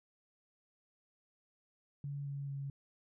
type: tone with pitch steps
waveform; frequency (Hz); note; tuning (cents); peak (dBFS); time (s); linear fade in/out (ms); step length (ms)
sine; 142 / 140.45 / 138.92; C#3 / C#3 / C#3; +42 / +23 / +4; -38; 2.04-2.7; 2; 220
effects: none